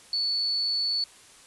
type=tone; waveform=sine; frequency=4448 Hz; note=C#8; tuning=5 cents sharp; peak=-24 dBFS; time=0.13-1.04 s; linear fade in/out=2 ms; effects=white hiss -52 dBFS RMS until 1.46 s + resampled to 24000 Hz